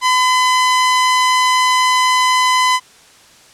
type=tone; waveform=sawtooth; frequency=1012 Hz; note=B5; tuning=42 cents sharp; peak=-7 dBFS; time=0.01-2.8 s; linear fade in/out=50 ms; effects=white hiss -45 dBFS RMS until 3.53 s + low-pass 8000 Hz 12 dB/octave